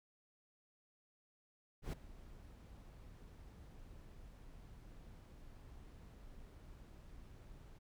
brown noise with ADSR envelope, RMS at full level -37 dBFS, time 1.82-7.79 s, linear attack 110 ms, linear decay 6 ms, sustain -19 dB, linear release 16 ms, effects none

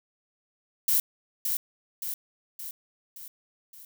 violet noise with echo, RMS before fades -23 dBFS, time 0.88-1 s, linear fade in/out 2 ms, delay 570 ms, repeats 5, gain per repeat -5 dB, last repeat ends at 3.85 s, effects none

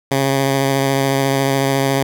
10% pulse tone with vibrato, 136.4 Hz, C#3, 28 cents flat, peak -6 dBFS, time 0.11-2.03 s, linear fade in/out 5 ms, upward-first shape sine, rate 14 Hz, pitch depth 17 cents each way, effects none

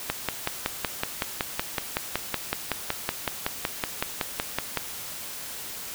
click train, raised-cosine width 0.3 ms, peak -8 dBFS, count 26, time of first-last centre 0.1-4.773 s, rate 5.35 Hz, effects white hiss -37 dBFS RMS until 5.94 s

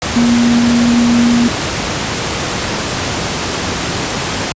sine tone in noise, 237.7 Hz, A#3, 34 cents sharp, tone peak -8 dBFS, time 0.16-1.48 s, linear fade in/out 0 ms, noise pink, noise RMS -17 dBFS, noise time 0.02-4.52 s, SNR +6 dB, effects high-pass 80 Hz 12 dB/octave + resampled to 16000 Hz

